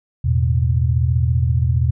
sine chord, E suspended fourth, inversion none, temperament equal with one note detuned, 82.41 / 108.42 / 123.47 Hz, E2 / A2 / B2, 0 / -25 / 0 cents, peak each -17 / -23 / -17 dBFS, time 0.24-1.91 s, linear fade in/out 10 ms, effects none

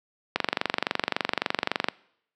click train, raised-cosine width 0.3 ms, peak -6 dBFS, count 37, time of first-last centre 0.36-1.885 s, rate 23.6 Hz, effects noise-tail reverb RT60 0.7 s tail -23 dB re dry + high-pass 200 Hz 12 dB/octave

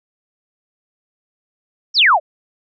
sine exponential sweep, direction down, 5800 to 558 Hz, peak -8 dBFS, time 1.94-2.2 s, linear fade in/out 50 ms, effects none

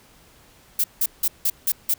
violet noise bursts, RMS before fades -20 dBFS, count 6, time 0.79-1.94 s, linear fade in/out 5 ms, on 50 ms, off 170 ms, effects pink hiss -53 dBFS RMS until 1.98 s

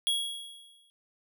square tone with exponential decay, 3322 Hz, G#7, in tune, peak -24 dBFS, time 0.07-0.9 s, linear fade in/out 0 ms, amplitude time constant 180 ms, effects none

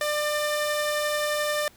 sawtooth tone pair together, 596.2 / 1800 Hz, D5 / A6, +26 / +39 cents, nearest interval octave + perfect fifth, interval 1913 cents, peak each -21 / -28 dBFS, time 0.01-1.68 s, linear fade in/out 2 ms, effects pink hiss -55 dBFS RMS until 1.76 s

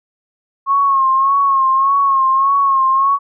sine tone with vibrato, 1087 Hz, C#6, 34 cents flat, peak -10 dBFS, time 0.66-3.19 s, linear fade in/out 50 ms, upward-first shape sine, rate 1.7 Hz, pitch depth 49 cents each way, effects none

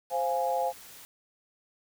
sine chord, F minor, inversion second, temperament equal, 523.3 / 698.5 / 830.6 Hz, C5 / F5 / Ab5, 0 / 0 / 0 cents, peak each -30 dBFS, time 0.1-0.73 s, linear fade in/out 50 ms
white noise, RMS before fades -49 dBFS, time 0.1-1.05 s, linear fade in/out 0 ms
effects none

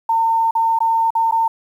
sine tone with dropouts, 907 Hz, A#5, 48 cents flat, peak -13 dBFS, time 0.09-1.48 s, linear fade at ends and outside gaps 5 ms, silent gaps 0.51-0.551 / 0.789-0.804 / 1.105-1.151 / 1.312-1.322 s, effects 8-bit

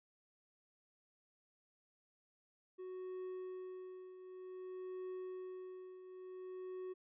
triangle tone with tremolo, 370 Hz, F#4, in tune, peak -40 dBFS, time 2.78-6.94 s, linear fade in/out 20 ms, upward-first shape triangle, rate 0.54 Hz, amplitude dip 70%, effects resampled to 8000 Hz

